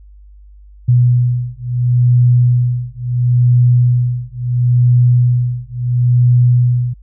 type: beating tone pair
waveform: sine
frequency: 122.4 / 123.13 Hz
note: B2 / B2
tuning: -15 / -5 cents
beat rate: 0.73 Hz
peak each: -12 dBFS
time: 0.88-6.94 s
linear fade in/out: 10 ms
effects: added 50 Hz sine -37 dBFS peak until 7.02 s